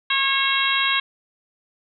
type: harmonic tone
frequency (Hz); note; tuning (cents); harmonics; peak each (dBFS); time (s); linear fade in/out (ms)
545; C#5; -29; 2 / 3 / 4 / 5 / 6 / 7; -25 / -25 / -25 / -25 / -25 / -25; 0.1-1; 5
effects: none